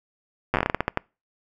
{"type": "slowing click train", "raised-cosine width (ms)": 0.5, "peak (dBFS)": -6, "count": 13, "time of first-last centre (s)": [0.54, 0.974], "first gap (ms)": 8, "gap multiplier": 1.25, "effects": ["noise-tail reverb RT60 0.3 s tail -26 dB re dry"]}